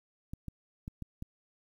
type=clicks; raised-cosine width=5 ms; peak=-27 dBFS; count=5; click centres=0.335 / 0.483 / 0.879 / 1.023 / 1.224 s; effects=10-bit